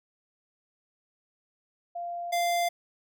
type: tone pair in turn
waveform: sine / square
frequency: 694 / 694 Hz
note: F5 / F5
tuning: -11 / -11 cents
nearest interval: unison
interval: 0 cents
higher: neither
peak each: -32 / -25 dBFS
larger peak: second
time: 1.95-2.32 / 2.32-2.69 s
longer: neither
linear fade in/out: 10 ms
effects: none